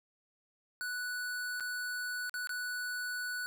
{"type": "tone with dropouts", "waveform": "square", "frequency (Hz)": 1480, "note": "F#6", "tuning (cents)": 0, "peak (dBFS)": -36, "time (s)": [0.81, 3.46], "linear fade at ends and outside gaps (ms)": 0, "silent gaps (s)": [[1.599, 1.606], [2.295, 2.341], [2.472, 2.493]], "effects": []}